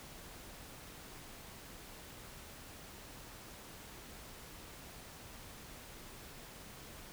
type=silence; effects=pink hiss -52 dBFS RMS until 7.12 s